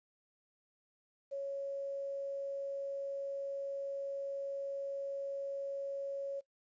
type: tone with quantisation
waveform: sine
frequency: 554.4 Hz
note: C#5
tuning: in tune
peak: -36 dBFS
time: 1.31-6.41 s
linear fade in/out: 20 ms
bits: 11
effects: noise-tail reverb RT60 0.1 s tail -19 dB re dry + resampled to 16000 Hz